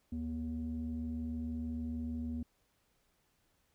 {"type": "tone pair together", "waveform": "sine", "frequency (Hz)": [75.52, 240], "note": ["D2", "B3"], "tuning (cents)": [49, -49], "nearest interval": "octave + minor sixth", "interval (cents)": 2002, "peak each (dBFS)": [-39, -36], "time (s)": [0.12, 2.43], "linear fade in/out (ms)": 5, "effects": ["tanh soft clip ceiling -31 dBFS", "pink hiss -75 dBFS RMS until 3.74 s"]}